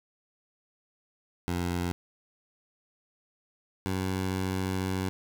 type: tone pair in turn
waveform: 15% pulse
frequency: 88 / 94.01 Hz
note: F2 / F#2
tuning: +14 / +28 cents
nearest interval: minor second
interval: 114 cents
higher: second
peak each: -22 dBFS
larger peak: neither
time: 1.48-1.92 / 3.86-5.09 s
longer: second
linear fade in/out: 0 ms
effects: none